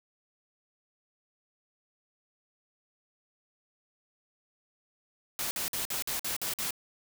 white noise bursts, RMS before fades -33 dBFS, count 8, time 5.39-6.707 s, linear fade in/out 0 ms, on 120 ms, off 51 ms, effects none

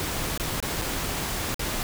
pink noise with dropouts, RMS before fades -29 dBFS, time 0-1.83 s, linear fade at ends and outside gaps 0 ms, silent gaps 0.376-0.398 / 0.602-0.626 / 0.815-0.82 / 1.544-1.594 s, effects none

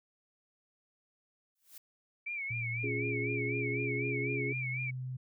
blue noise with exponential growth, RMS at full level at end -46 dBFS, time 1.55-1.78 s, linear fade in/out 5 ms, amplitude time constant 48 ms
sine tone with vibrato, 2290 Hz, D7, 44 cents flat, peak -35 dBFS, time 2.26-4.91 s, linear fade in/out 10 ms, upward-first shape sine, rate 4 Hz, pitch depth 93 cents each way
sine tone with pitch glide, 116.8 to 128.11 Hz, A#2 to C3, +4 to -36 cents, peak -36 dBFS, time 2.5-5.17 s, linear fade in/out 10 ms, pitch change +160 cents, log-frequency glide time 3.1-4.53 s
sine chord, Db major, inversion none, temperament equal, 277.2 / 349.2 / 415.3 Hz, Db4 / F4 / Ab4, 0 / 0 / 0 cents, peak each -39 / -41 / -37 dBFS, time 2.83-4.53 s, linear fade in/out 10 ms
effects none

